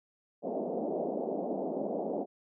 white band-pass noise, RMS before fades -34 dBFS, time 0.42-2.26 s, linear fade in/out 50 ms, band 190 to 710 Hz, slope 48 dB/octave, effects none

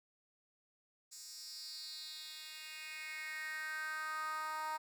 10% pulse tone with high-pass filter sweep, 311.1 Hz, D#4, in tune, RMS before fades -44 dBFS, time 1.11-4.78 s, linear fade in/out 20 ms, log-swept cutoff 6400 to 940 Hz, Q 4.3, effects none

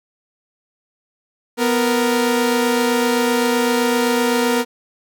sawtooth tone pair together, 247 / 466.2 Hz, B3 / A#4, 0 / 0 cents, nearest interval major seventh, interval 1100 cents, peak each -14 dBFS, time 1.57-4.65 s, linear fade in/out 50 ms, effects none

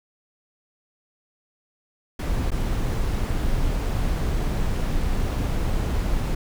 brown noise with dropouts, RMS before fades -23 dBFS, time 2.19-6.35 s, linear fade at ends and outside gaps 5 ms, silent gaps 2.506-2.516 s, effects none

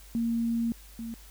sine tone pair in turn, 231.6 / 229.1 Hz, A#3 / A#3, -11 / -30 cents, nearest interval unison, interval 19 cents, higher first, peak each -25 / -34 dBFS, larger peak first, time 0.15-0.72 / 0.99-1.14 s, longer first, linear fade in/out 0 ms, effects added 50 Hz sine -49 dBFS peak until 1.3 s + white hiss -54 dBFS RMS until 1.3 s

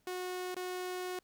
sawtooth tone with dropouts, 364.7 Hz, F#4, 25 cents flat, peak -33 dBFS, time 0.07-1.19 s, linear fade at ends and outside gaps 2 ms, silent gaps 0.545-0.565 s, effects pink hiss -74 dBFS RMS until 1.23 s

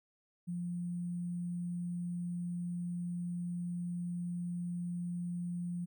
sine tone with sample-and-hold, 174.9 Hz, F3, 3 cents sharp, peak -35 dBFS, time 0.47-5.86 s, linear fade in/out 20 ms, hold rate 8820 Hz, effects none

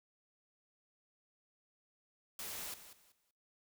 white noise with echo, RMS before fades -44 dBFS, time 2.39-2.74 s, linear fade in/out 2 ms, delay 190 ms, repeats 3, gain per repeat -12 dB, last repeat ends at 3.31 s, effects noise-tail reverb RT60 0.6 s tail -23 dB re dry

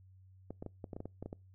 clicks, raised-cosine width 2 ms, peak -29 dBFS, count 11, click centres 0.506 / 0.625 / 0.663 / 0.842 / 0.932 / 0.965 / 1.004 / 1.056 / 1.226 / 1.26 / 1.329 s, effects noise-tail reverb RT60 0.3 s tail -26 dB re dry + added 94 Hz sine -57 dBFS peak until 1.54 s

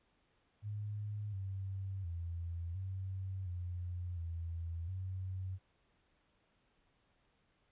sine tone with pitch steps, 104.3 / 96.4 / 85 / 95 / 88.6 / 83.8 / 93.7 Hz, G#2 / G2 / F2 / F#2 / F2 / E2 / F#2, +8 / -28 / -46 / +46 / +25 / +29 / +22 cents, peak -38 dBFS, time 0.62-5.59 s, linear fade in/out 50 ms, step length 710 ms, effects pink hiss -75 dBFS RMS until 7.71 s + resampled to 8000 Hz

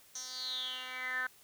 10% pulse tone with band-pass filter sweep, 255.2 Hz, C4, 43 cents flat, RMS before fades -39 dBFS, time 0.15-1.27 s, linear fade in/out 5 ms, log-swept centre 6000 to 1600 Hz, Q 9.8, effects white hiss -61 dBFS RMS until 1.43 s

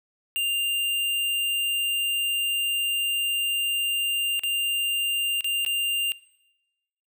square tone with dropouts, 2794 Hz, F7, in tune, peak -24 dBFS, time 0.36-6.12 s, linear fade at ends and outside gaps 0 ms, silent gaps 4.394-4.435 / 5.408-5.444 / 5.649-5.663 s, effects noise-tail reverb RT60 1.0 s tail -21 dB re dry

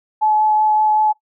sine tone with vibrato, 857 Hz, A5, 46 cents flat, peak -12 dBFS, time 0.21-1.13 s, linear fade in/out 20 ms, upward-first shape sine, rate 5.3 Hz, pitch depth 9 cents each way, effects noise-tail reverb RT60 0.1 s tail -18 dB re dry

